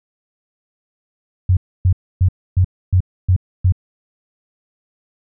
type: tone bursts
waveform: sine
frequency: 91.8 Hz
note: F#2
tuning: 13 cents flat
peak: -9 dBFS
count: 7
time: 1.49-3.723 s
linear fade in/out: 5 ms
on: 79 ms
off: 280 ms
effects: none